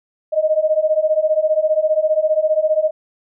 sine beating tone pair, 613 / 628 Hz, D#5 / D#5, -26 / +16 cents, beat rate 15 Hz, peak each -17 / -16 dBFS, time 0.32-2.91 s, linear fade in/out 20 ms, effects none

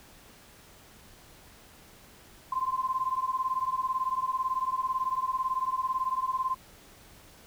sine beating tone pair, 1032 / 1050 Hz, C6 / C6, -24 / +6 cents, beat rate 18 Hz, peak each -30 / -30 dBFS, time 2.52-6.55 s, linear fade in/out 5 ms, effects pink hiss -54 dBFS RMS until 7.46 s

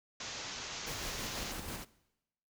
white low-pass noise, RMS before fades -43 dBFS, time 0.2-1.52 s, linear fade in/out 5 ms, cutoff 7000 Hz, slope 96 dB/octave
pink noise with tremolo, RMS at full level -41 dBFS, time 0.86-1.85 s, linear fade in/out 20 ms, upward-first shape square, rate 6.1 Hz, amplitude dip 35%
effects noise-tail reverb RT60 0.9 s tail -20 dB re dry

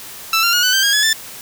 15% pulse tone with pitch steps, 1327 / 1382.6 / 1440.4 / 1500.7 / 1563.6 / 1629 / 1697.2 / 1768.3 Hz, E6 / F6 / F#6 / F#6 / G6 / G#6 / G#6 / A6, +11 / -18 / -47 / +24 / -5 / -34 / +37 / +8 cents, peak -6 dBFS, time 0.33-1.13 s, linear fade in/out 2 ms, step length 100 ms, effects white hiss -34 dBFS RMS until 1.41 s

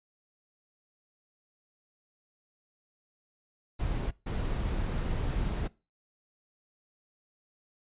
brown noise bursts at uneven times, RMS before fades -31 dBFS, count 2, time 3.79-4.11 / 4.26-5.68 s, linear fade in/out 10 ms, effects noise-tail reverb RT60 0.3 s tail -22 dB re dry + resampled to 8000 Hz

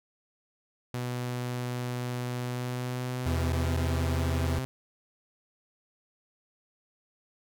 sawtooth tone with pitch glide, 123.47 to 129.91 Hz, B2 to C3, 0 to -12 cents, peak -27 dBFS, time 0.94-4.65 s, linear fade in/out 0 ms, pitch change +88 cents, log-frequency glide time 2.43-4.26 s
45% pulse tone, 82.4 Hz, E2, in tune, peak -27 dBFS, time 3.26-4.59 s, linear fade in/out 5 ms
effects none

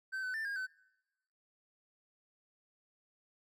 triangle tone with pitch steps, 1542 / 1510 / 1781 / 1625 / 1520 Hz, G6 / F#6 / A6 / G#6 / F#6, -29 / +35 / +21 / -38 / +46 cents, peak -34 dBFS, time 0.12-0.67 s, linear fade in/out 20 ms, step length 110 ms, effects noise-tail reverb RT60 1.0 s tail -24 dB re dry

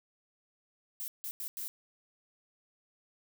violet noise bursts at uneven times, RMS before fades -39 dBFS, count 4, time 1-1.08 / 1.24-1.31 / 1.4-1.48 / 1.57-1.68 s, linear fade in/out 0 ms, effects none

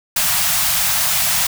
white band-stop noise, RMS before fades -17 dBFS, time 0.16-1.47 s, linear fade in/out 5 ms, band 200 to 610 Hz, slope 96 dB/octave, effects none

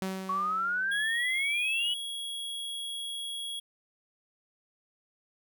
sawtooth tone with exponential decay, 189.7 Hz, F#3, 43 cents sharp, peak -26 dBFS, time 0.02-1.31 s, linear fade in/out 0 ms, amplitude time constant 280 ms
sine exponential sweep, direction up, 1108.7 to 2994 Hz, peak -27 dBFS, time 0.29-1.94 s, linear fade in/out 5 ms
square tone, 3322 Hz, G#7, in tune, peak -35 dBFS, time 0.91-3.6 s, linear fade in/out 10 ms
effects none

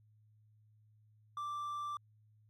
triangle tone, 1174.7 Hz, D6, in tune, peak -36 dBFS, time 1.37-1.97 s, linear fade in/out 2 ms, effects added 107 Hz sine -64 dBFS peak until 2.49 s

